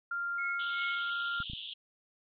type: tone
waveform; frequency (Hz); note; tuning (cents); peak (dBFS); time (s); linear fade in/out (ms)
sine; 1394; F6; -4; -32; 0.11-1.43; 5
type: tone with tremolo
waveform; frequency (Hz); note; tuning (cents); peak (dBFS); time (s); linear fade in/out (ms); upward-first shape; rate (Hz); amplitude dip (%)
sine; 2185; C#7; -26; -35; 0.38-1.1; 5; sine; 2.6; 95
type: band-pass noise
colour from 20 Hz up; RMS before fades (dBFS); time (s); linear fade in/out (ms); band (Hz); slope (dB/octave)
white; -43; 0.59-1.74; 10; 2900 to 3600; 96
type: clicks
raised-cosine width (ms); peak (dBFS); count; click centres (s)
5; -31; 3; 1.403 / 1.499 / 1.534
effects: none